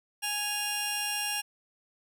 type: tone pair together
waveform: 15% pulse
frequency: 830.7 / 2794 Hz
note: G#5 / F7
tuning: 0 / 0 cents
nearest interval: octave + major sixth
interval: 2100 cents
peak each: -28 / -24 dBFS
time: 0.22-1.42 s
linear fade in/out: 20 ms
effects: none